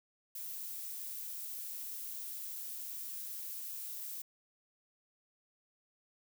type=noise; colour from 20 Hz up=violet; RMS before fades=-43 dBFS; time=0.35-4.22 s; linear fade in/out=5 ms; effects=none